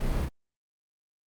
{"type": "noise with echo", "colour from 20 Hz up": "brown", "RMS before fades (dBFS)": -29, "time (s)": [0, 0.26], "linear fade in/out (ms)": 10, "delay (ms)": 31, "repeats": 1, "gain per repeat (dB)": -3, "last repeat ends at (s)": 0.291, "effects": ["Opus 48 kbps"]}